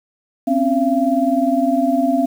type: tone cluster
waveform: sine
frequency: 257 / 276.7 / 680 Hz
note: C4 / C#4 / F5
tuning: -31 / -3 / -46 cents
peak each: -18 dBFS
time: 0.47-2.26 s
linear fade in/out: 10 ms
effects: 7-bit